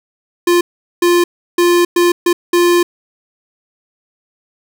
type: tone bursts at uneven times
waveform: square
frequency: 349.2 Hz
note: F4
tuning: in tune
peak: -9 dBFS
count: 6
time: 0.47-0.61 / 1.02-1.24 / 1.58-1.85 / 1.96-2.12 / 2.26-2.33 / 2.53-2.83 s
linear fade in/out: 5 ms
effects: none